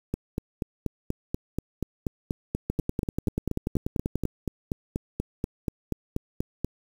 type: two click trains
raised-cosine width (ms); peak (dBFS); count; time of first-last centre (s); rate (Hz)
3; -14 / -13; 28 / 17; 0.14-6.646 / 2.7-4.253; 4.15 / 10.3
effects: 7-bit